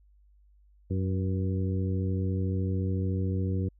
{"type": "harmonic tone with a mistuned harmonic", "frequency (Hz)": 93.8, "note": "F#2", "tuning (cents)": 24, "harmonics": [1, 2, 3, 4, 5], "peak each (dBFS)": [-27, -33, -37, -39, -41], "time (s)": [0.9, 3.69], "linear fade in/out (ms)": 10, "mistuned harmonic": 5, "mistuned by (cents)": 36, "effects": ["added 50 Hz sine -57 dBFS peak until 3.79 s"]}